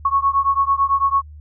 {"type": "beating tone pair", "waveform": "sine", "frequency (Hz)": [1100, 1109], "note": ["C#6", "C#6"], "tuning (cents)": [-14, 0], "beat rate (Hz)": 9, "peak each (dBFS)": [-17, -18], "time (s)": [0.05, 1.22], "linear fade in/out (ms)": 5, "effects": ["added 75 Hz sine -36 dBFS peak until 1.4 s"]}